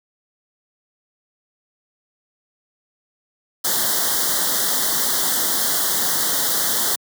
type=band-stop noise; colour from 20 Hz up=white; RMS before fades=-20 dBFS; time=3.64-6.96 s; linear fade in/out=10 ms; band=2000 to 3100 Hz; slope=96 dB/octave; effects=high-pass 150 Hz 12 dB/octave